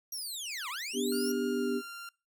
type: linear two-way sweep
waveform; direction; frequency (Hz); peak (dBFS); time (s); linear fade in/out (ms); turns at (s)
20% pulse; down then up; 5800 to 934 to 5800; -31; 0.12-1.32; 5; 0.69
type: chord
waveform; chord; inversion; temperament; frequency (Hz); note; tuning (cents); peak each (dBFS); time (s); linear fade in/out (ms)
sine; G major; first; equal with one note detuned; 246.9 / 293.7 / 395.6; B3 / D4 / G4; 0 / 0 / +16; -32 / -36 / -32; 0.93-1.82; 50
type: tone with pitch glide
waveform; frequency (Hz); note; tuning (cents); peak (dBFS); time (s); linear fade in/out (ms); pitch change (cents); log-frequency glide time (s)
sawtooth; 1414 to 1387.3; F6 to F6; +21 to -12; -38; 1.12-2.09; 2; -33; 1.48-1.78
effects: noise-tail reverb RT60 0.3 s tail -24 dB re dry